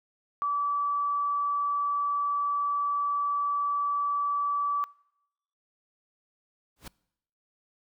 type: tone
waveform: sine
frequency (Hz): 1153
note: D6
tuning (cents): -32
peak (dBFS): -25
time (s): 0.42-4.84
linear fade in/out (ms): 0
type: noise with exponential growth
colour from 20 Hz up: pink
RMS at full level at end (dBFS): -37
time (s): 6.76-6.88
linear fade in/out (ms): 5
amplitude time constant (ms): 24
effects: noise-tail reverb RT60 0.8 s tail -24 dB re dry